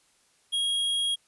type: tone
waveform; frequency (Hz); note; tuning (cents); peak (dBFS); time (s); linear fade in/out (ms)
square; 3283; G#7; -21; -25; 0.52-1.16; 20
effects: white hiss -65 dBFS RMS until 1.27 s + resampled to 24000 Hz